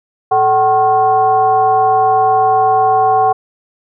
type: tone with frequency modulation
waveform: sine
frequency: 758 Hz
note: F#5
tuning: 42 cents sharp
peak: -8 dBFS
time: 0.31-3.33 s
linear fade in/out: 10 ms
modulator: 322 Hz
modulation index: 0.75
effects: none